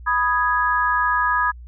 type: chord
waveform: sine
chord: G# minor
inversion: first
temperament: equal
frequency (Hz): 987.8 / 1244.5 / 1661.2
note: B5 / D#6 / G#6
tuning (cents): 0 / 0 / 0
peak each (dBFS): -21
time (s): 0.06-1.52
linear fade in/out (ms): 20
effects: added 60 Hz sine -36 dBFS peak until 1.67 s